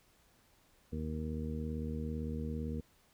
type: harmonic tone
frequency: 77.78 Hz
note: D#2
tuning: in tune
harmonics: 1 / 2 / 3 / 4 / 5 / 6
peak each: -39 / -42 / -40 / -50 / -53 / -46 dBFS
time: 0.92-2.81 s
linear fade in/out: 10 ms
effects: pink hiss -68 dBFS RMS until 3.13 s